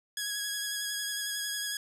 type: tone with vibrato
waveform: 10% pulse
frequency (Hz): 1663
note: G#6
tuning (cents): +2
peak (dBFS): -23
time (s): 0.17-1.77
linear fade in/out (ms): 2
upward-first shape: sine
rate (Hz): 11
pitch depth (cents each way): 18
effects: none